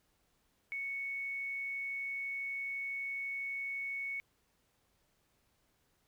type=tone with quantisation; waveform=sine; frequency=2217 Hz; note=C#7; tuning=in tune; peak=-36 dBFS; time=0.72-4.2 s; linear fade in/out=0 ms; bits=11; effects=pink hiss -75 dBFS RMS until 6.07 s